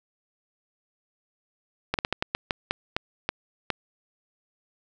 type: slowing click train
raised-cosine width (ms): 0.3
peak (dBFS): -8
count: 11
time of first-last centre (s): 1.94-3.703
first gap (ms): 48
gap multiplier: 1.27
effects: none